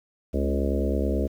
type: harmonic tone with a mistuned harmonic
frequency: 69.3 Hz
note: C#2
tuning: in tune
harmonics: 1 / 3 / 4 / 5 / 6 / 7 / 8 / 9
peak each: -25 / -30 / -31 / -32 / -33 / -33 / -34 / -35 dBFS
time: 0.33-1.28 s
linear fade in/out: 20 ms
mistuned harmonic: 4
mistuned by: -19 cents
effects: 9-bit